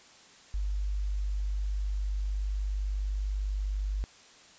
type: tone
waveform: sine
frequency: 49.93 Hz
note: G1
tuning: 33 cents sharp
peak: -28 dBFS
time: 0.54-4.04 s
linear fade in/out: 0 ms
effects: white hiss -55 dBFS RMS until 4.58 s + resampled to 16000 Hz